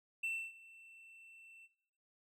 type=tone with ADSR envelope; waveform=triangle; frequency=2683 Hz; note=E7; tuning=30 cents sharp; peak=-33 dBFS; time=0.23-1.68 s; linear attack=9 ms; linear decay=280 ms; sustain=-22 dB; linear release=36 ms; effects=noise-tail reverb RT60 0.9 s tail -18 dB re dry